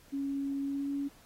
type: tone with pitch glide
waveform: sine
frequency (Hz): 277.2 to 281.1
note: C#4 to C#4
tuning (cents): 0 to +24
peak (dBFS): -31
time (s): 0.12-1.09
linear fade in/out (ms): 20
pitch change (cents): +24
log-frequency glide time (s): 0.61-0.93
effects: pink hiss -60 dBFS RMS until 1.25 s + AAC 48 kbps